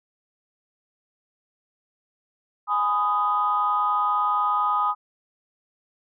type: chord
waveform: sine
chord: G# minor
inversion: none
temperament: equal with one note detuned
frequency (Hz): 830.6 / 1000.4 / 1244.5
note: G#5 / B5 / D#6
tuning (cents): 0 / +22 / 0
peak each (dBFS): -26 / -26 / -21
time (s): 2.67-4.95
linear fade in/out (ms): 50
effects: tanh soft clip ceiling -11 dBFS